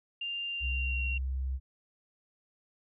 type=tone with pitch glide; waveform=sine; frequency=2794 to 2749 Hz; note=F7 to F7; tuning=0 to -28 cents; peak=-33 dBFS; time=0.21-1.18 s; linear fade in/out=5 ms; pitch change=-28 cents; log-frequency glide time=0.46-1.03 s
type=tone; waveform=sine; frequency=65.7 Hz; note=C2; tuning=8 cents sharp; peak=-30 dBFS; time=0.6-1.6 s; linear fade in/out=50 ms
effects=none